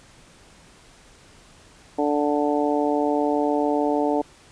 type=harmonic tone; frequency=146.83 Hz; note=D3; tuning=in tune; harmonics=2 / 3 / 4 / 5 / 6; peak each=-23 / -25 / -26 / -27 / -28 dBFS; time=1.98-4.22 s; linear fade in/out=10 ms; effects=pink hiss -51 dBFS RMS until 4.51 s + resampled to 22050 Hz